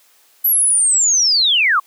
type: linear sweep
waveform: sine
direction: down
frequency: 11960 to 1046.5 Hz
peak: -11 dBFS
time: 0.44-1.8 s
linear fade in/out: 10 ms
effects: white hiss -53 dBFS RMS until 1.86 s + high-pass 400 Hz 12 dB/octave